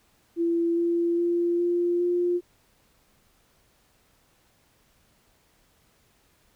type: tone with pitch steps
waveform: sine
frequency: 337.8 / 341.3 / 344.9 / 348.5 / 352.1 Hz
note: E4 / F4 / F4 / F4 / F4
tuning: +42 / -40 / -22 / -4 / +14 cents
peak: -21 dBFS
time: 0.36-2.41 s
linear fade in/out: 50 ms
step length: 410 ms
effects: pink hiss -64 dBFS RMS until 6.55 s